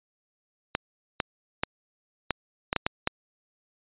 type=clicks; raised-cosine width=0.3 ms; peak=-8 dBFS; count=8; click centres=0.751 / 1.202 / 1.635 / 2.307 / 2.729 / 2.763 / 2.865 / 3.074 s; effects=resampled to 8000 Hz